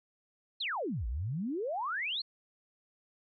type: exponential two-way sweep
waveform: sine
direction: down then up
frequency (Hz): 4435 to 51.7 to 4435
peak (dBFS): -32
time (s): 0.6-2.22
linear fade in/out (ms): 10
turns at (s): 1.07
effects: none